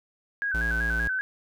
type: tone with vibrato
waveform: sine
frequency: 1581 Hz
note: G6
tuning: 14 cents sharp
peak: -25 dBFS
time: 0.42-1.21 s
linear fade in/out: 0 ms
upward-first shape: square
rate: 5.2 Hz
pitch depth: 66 cents each way
type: tone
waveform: square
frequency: 57.4 Hz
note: A#1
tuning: 26 cents flat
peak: -29 dBFS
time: 0.54-1.08 s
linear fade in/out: 5 ms
effects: none